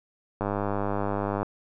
click train, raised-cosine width 1 ms, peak -14 dBFS, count 104, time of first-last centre 0.41-1.43 s, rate 101 Hz, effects none

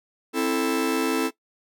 45% pulse chord, A minor, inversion first, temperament just, 264 / 330 / 440 Hz, C4 / E4 / A4, +16 / +2 / 0 cents, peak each -26 dBFS, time 0.33-1.31 s, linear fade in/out 50 ms, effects noise-tail reverb RT60 0.1 s tail -17 dB re dry

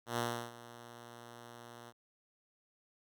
5% pulse tone with ADSR envelope, 118.7 Hz, A#2, 32 cents sharp, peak -21 dBFS, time 0.06-1.93 s, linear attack 120 ms, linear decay 330 ms, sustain -18 dB, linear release 43 ms, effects none

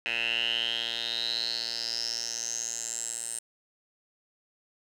10% pulse tone with band-pass filter sweep, 116.1 Hz, A#2, 7 cents flat, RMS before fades -32 dBFS, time 0.06-3.39 s, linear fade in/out 0 ms, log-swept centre 2500 to 8700 Hz, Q 9.4, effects none

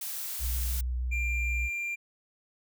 blue noise, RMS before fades -36 dBFS, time 0.01-0.81 s, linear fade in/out 5 ms
sine tone with vibrato, 61.74 Hz, B1, in tune, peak -28 dBFS, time 0.39-1.7 s, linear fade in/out 50 ms, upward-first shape square, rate 6.5 Hz, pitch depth 12 cents each way
triangle tone, 2382 Hz, D7, 24 cents sharp, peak -29 dBFS, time 1.11-1.96 s, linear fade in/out 20 ms
effects none

